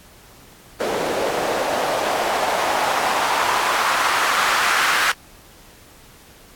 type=noise with band-pass filter sweep; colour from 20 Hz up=white; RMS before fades=-20 dBFS; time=0.8-5.12 s; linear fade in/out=5 ms; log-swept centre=470 to 1500 Hz; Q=2; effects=pink hiss -47 dBFS RMS until 6.55 s + AAC 64 kbps